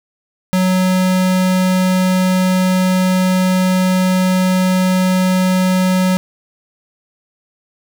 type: tone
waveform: square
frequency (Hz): 185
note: F#3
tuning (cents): 0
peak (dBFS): -12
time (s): 0.53-6.17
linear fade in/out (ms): 0
effects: none